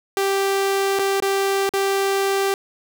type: tone with dropouts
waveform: sawtooth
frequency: 392 Hz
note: G4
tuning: in tune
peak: -14 dBFS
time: 0.17-2.54 s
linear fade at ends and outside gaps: 1 ms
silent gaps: 0.989-0.994 / 1.202-1.223 / 1.692-1.737 s
effects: none